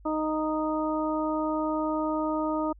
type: harmonic tone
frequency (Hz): 310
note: D#4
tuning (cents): -6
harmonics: 1 / 2 / 3 / 4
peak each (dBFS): -28 / -31 / -33 / -34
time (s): 0.05-2.73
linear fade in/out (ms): 10
effects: added 50 Hz sine -49 dBFS peak until 2.79 s